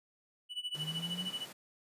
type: tone with tremolo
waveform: triangle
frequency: 2961 Hz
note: F#7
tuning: 1 cent sharp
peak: -32 dBFS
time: 0.49-1.47 s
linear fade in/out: 50 ms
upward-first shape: sine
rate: 13 Hz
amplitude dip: 90%
type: high-pass noise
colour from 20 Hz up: pink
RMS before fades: -50 dBFS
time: 0.74-1.53 s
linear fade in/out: 10 ms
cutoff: 130 Hz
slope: 48 dB/octave
type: linear sweep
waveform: sine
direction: up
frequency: 149.2 to 187.7 Hz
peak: -40 dBFS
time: 0.75-1.31 s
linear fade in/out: 50 ms
effects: resampled to 32000 Hz